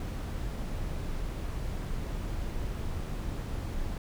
brown noise, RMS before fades -34 dBFS, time 0-3.98 s, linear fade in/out 2 ms, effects none

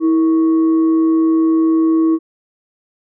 sine tone with frequency modulation, 323.4 Hz, E4, 33 cents flat, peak -10 dBFS, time 0-2.19 s, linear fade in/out 50 ms, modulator 784 Hz, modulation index 0.21, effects none

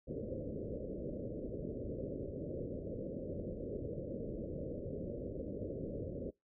white low-pass noise, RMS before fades -42 dBFS, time 0.07-6.31 s, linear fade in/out 20 ms, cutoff 580 Hz, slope 96 dB/octave, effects noise-tail reverb RT60 0.2 s tail -24 dB re dry

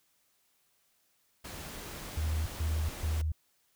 pink noise, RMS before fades -43 dBFS, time 1.44-3.22 s, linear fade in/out 10 ms
sine tone bursts, 78.1 Hz, D#2, 7 cents sharp, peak -28 dBFS, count 3, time 2.17-3.32 s, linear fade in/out 5 ms, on 290 ms, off 140 ms
effects white hiss -72 dBFS RMS until 3.75 s

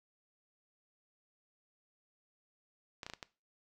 clicks, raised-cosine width 0.2 ms, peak -25 dBFS, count 5, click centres 3.032 / 3.065 / 3.099 / 3.136 / 3.228 s, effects noise-tail reverb RT60 0.3 s tail -19 dB re dry

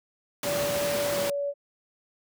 pink noise, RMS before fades -30 dBFS, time 0.43-1.3 s, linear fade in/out 2 ms
sine tone with pitch glide, 577 to 568.7 Hz, D5 to C#5, -31 to +44 cents, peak -26 dBFS, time 0.43-1.54 s, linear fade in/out 50 ms, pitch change -25 cents, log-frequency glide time 1.1-1.2 s
effects high-pass 150 Hz 12 dB/octave

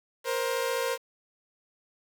sawtooth tone pair together, 471.7 / 526.3 Hz, A#4 / C5, +20 / +10 cents, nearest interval major second, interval 190 cents, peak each -26 / -26 dBFS, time 0.24-0.98 s, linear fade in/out 50 ms, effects 8-bit

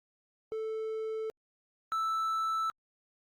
triangle tone pair in turn, 440 / 1318.5 Hz, A4 / E6, 0 / 0 cents, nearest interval octave + perfect fifth, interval 1900 cents, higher second, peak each -31 / -27 dBFS, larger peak second, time 0.52-1.3 / 1.92-2.7 s, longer neither, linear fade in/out 0 ms, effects Opus 48 kbps

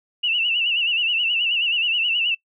sine tone with vibrato, 2794 Hz, F7, in tune, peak -18 dBFS, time 0.23-2.35 s, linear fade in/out 10 ms, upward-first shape sine, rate 9.4 Hz, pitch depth 100 cents each way, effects noise-tail reverb RT60 0.1 s tail -22 dB re dry

